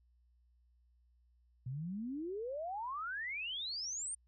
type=exponential sweep; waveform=sine; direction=up; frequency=120.6 to 9200 Hz; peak=-38 dBFS; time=1.66-4.15 s; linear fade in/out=5 ms; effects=added 60 Hz sine -67 dBFS peak until 4.27 s